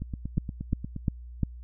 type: two click trains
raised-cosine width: 5 ms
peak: -21 / -12 dBFS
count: 9 / 4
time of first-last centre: 0.02-0.963 / 0.38-1.433 s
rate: 8.48 / 2.85 Hz
effects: added 60 Hz sine -40 dBFS peak until 1.63 s